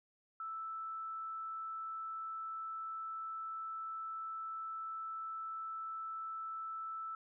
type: tone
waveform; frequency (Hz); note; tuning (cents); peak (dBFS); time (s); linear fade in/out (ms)
sine; 1318.5; E6; 0; -40; 0.4-7.15; 2
effects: none